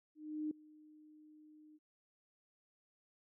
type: tone with ADSR envelope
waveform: sine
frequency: 305.7 Hz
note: D#4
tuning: 30 cents flat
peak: -35 dBFS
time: 0.15-1.79 s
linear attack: 360 ms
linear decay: 3 ms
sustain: -23 dB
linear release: 35 ms
effects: none